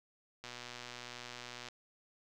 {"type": "click train", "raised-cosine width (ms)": 0.2, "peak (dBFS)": -28, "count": 153, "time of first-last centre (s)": [0.44, 1.686], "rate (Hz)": 122, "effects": []}